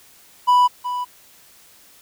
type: tone with echo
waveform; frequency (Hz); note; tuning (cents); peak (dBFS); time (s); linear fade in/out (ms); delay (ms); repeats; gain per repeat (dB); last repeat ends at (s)
triangle; 987.8; B5; 0; -9; 0.47-0.68; 20; 370; 1; -11; 1.05
effects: white hiss -50 dBFS RMS until 2.01 s

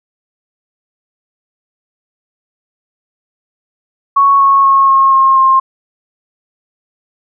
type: tone with pitch steps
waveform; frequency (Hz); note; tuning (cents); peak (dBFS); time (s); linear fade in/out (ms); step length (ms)
sine; 1109 / 1099.4 / 1089.9 / 1080.5 / 1071.2 / 1062; C#6 / C#6 / C#6 / C#6 / C6 / C6; 0 / -15 / -30 / -45 / +40 / +25; -5; 4.16-5.6; 10; 240
effects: none

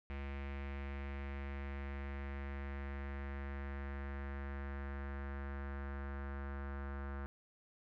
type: tone with low-pass filter sweep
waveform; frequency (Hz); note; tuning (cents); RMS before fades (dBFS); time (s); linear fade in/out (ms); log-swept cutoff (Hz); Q
square; 69.5; C#2; +5; -43; 0.1-7.26; 0; 2300 to 1500; 2.9
effects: none

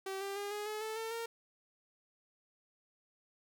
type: tone with pitch steps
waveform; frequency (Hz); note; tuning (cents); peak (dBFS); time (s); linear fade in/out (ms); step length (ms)
sawtooth; 385.7 / 395.6 / 405.8 / 416.3 / 427 / 438 / 449.2 / 460.8; G4 / G4 / G#4 / G#4 / G#4 / A4 / A4 / A#4; -28 / +16 / -40 / +4 / +48 / -8 / +36 / -20; -34; 0.06-1.26; 5; 150
effects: none

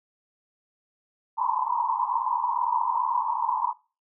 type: band-pass noise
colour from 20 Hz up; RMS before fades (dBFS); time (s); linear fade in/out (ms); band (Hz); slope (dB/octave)
white; -26; 1.37-3.73; 20; 920 to 1000; 96
effects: noise-tail reverb RT60 0.3 s tail -19 dB re dry

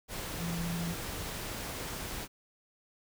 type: tone in noise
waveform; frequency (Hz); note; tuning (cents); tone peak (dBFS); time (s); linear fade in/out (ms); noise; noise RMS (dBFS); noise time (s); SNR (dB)
sine; 169.5; E3; +49; -33; 0.37-0.96; 50; pink; -39; 0.08-2.28; +3
effects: none

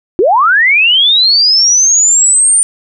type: linear sweep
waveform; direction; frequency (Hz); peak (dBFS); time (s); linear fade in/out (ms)
sine; up; 322.6 to 9100; -5; 0.19-2.63; 0
effects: none

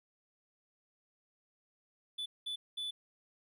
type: tone bursts at uneven times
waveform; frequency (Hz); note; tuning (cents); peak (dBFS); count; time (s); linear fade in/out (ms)
triangle; 3478; A7; -21; -35; 3; 2.18-2.26 / 2.46-2.56 / 2.77-2.91; 10
effects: none

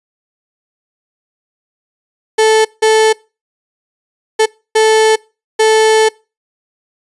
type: tone bursts at uneven times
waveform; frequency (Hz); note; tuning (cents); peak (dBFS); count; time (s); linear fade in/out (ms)
35% pulse; 438.2; A4; -7; -5; 5; 2.38-2.65 / 2.82-3.13 / 4.39-4.46 / 4.75-5.16 / 5.59-6.09; 10
effects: noise-tail reverb RT60 0.3 s tail -24 dB re dry + resampled to 24000 Hz

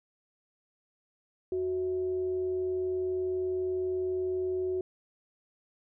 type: tone with frequency modulation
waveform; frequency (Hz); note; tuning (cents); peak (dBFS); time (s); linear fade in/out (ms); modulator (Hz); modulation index
sine; 370; F#4; 0; -28; 1.52-4.81; 2; 284; 0.21
effects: none

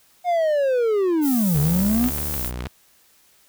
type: linear two-way sweep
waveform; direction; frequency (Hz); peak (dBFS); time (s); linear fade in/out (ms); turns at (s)
triangle; down then up; 723 to 141.8 to 258.4; -15; 0.24-2.11; 50; 1.59
type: noise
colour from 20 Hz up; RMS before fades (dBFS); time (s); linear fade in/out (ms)
violet; -28; 1.21-2.52; 50
type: tone with vibrato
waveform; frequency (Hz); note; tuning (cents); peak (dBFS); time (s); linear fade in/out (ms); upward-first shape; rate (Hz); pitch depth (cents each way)
sawtooth; 67.4; C#2; -48; -24; 1.54-2.68; 10; square; 1.8; 160
type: clicks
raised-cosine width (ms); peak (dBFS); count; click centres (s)
0.3; -15; 7; 2.041 / 2.087 / 2.183 / 2.341 / 2.447 / 2.606 / 2.659
effects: white hiss -57 dBFS RMS until 3.48 s

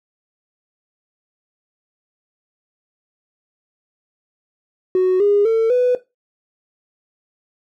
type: tone with pitch steps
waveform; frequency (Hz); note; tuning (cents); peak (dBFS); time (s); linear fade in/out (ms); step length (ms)
triangle; 370 / 408.2 / 450.3 / 496.8; F#4 / G#4 / A4 / B4; 0 / -30 / +40 / +10; -8; 4.95-5.95; 2; 250
effects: noise-tail reverb RT60 0.2 s tail -17 dB re dry + tanh soft clip ceiling -10 dBFS

